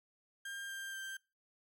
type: tone with pitch steps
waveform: 35% pulse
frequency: 1600 / 1587.1 / 1574.3 Hz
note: G6 / G6 / G6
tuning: +35 / +21 / +7 cents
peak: -40 dBFS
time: 0.45-1.17 s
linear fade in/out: 5 ms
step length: 240 ms
effects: noise-tail reverb RT60 0.3 s tail -23 dB re dry